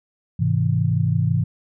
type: chord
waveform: sine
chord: Ab augmented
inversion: none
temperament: just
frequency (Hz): 103.83 / 129.78 / 162.23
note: Ab2 / C3 / E3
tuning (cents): 0 / -14 / -27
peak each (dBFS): -21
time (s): 0.39-1.44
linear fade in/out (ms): 10
effects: none